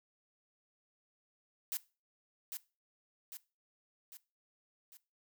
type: noise with echo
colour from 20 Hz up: blue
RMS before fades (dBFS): -37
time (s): 1.72-1.77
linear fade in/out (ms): 0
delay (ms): 800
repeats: 4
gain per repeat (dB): -5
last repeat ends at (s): 4.97
effects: noise-tail reverb RT60 0.3 s tail -19 dB re dry

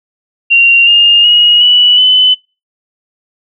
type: tone with pitch steps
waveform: sine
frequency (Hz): 2763 / 2824 / 2887 / 2951 / 3017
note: F7 / F7 / F#7 / F#7 / F#7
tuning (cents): -19 / +19 / -43 / -5 / +33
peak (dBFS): -3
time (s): 0.5-2.35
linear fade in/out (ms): 20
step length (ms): 370
effects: noise-tail reverb RT60 0.3 s tail -25 dB re dry

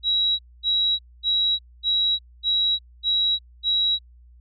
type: tone bursts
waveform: sine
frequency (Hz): 3871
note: B7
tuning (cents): -35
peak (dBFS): -18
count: 7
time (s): 0.03-3.99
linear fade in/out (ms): 50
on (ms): 360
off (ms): 240
effects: added 60 Hz sine -47 dBFS peak until 4.4 s

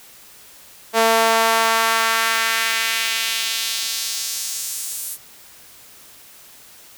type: tone with high-pass filter sweep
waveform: sawtooth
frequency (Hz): 225.7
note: A3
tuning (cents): +44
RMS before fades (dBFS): -20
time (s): 0.93-5.18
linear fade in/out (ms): 50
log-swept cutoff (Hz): 580 to 10000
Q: 1.3
effects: white hiss -45 dBFS RMS until 6.97 s

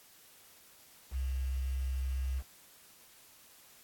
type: tone with quantisation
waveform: sine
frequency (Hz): 65.41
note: C2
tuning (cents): 0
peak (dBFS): -31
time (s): 1.11-2.43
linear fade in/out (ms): 50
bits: 9
effects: white hiss -59 dBFS RMS until 3.83 s + AAC 64 kbps

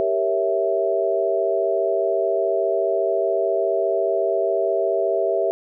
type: chord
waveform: sine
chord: G diminished seventh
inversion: none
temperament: equal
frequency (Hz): 392 / 466.2 / 554.4 / 659.3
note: G4 / Bb4 / Db5 / Fb5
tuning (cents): 0 / 0 / 0 / 0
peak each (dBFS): -23 / -26 / -26 / -21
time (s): 0-5.51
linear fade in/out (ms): 0
effects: none

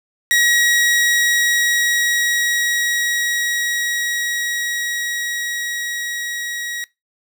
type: tone with level ramp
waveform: sawtooth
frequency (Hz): 1905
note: A#6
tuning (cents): +37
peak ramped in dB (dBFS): -9 to -21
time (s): 0.31-6.84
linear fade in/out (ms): 0
effects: noise-tail reverb RT60 0.2 s tail -21 dB re dry

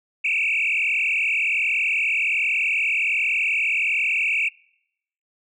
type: tone with frequency modulation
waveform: sine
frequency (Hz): 2489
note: D#7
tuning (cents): 0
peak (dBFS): -18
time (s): 0.24-4.49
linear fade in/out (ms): 10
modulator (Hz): 41.3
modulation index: 5.9
effects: noise-tail reverb RT60 0.8 s tail -26 dB re dry + tanh soft clip ceiling -14 dBFS

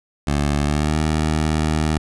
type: tone with pitch glide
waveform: 15% pulse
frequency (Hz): 72.4 to 77.6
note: D2 to D#2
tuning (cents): -24 to -4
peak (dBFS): -11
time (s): 0.27-1.98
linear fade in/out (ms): 5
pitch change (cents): +120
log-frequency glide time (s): 0.6-0.98
effects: resampled to 24000 Hz

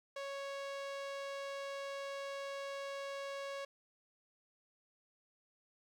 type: tone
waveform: sawtooth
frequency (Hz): 554.4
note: C#5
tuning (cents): 0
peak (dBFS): -37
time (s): 0.16-3.65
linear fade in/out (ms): 5
effects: low-pass 6000 Hz 12 dB/octave + 12-bit

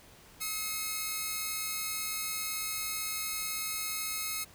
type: tone pair together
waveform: 5% pulse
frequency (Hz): 1279.6 / 2152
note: D#6 / C7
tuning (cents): +48 / +48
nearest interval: major sixth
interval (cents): 900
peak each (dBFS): -25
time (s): 0.4-4.45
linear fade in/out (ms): 20
effects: pink hiss -56 dBFS RMS until 4.54 s

